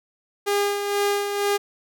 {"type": "tone with tremolo", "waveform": "sawtooth", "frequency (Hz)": 405.8, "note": "G#4", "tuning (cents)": -40, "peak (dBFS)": -15, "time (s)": [0.46, 1.58], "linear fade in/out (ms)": 20, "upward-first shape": "sine", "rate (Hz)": 2.1, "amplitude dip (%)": 50, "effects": []}